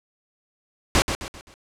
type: noise with echo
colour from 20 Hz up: pink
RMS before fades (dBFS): -17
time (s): 0.95-1.02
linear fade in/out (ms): 0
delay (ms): 130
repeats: 4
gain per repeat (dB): -8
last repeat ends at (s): 1.54
effects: low-pass 8000 Hz 12 dB/octave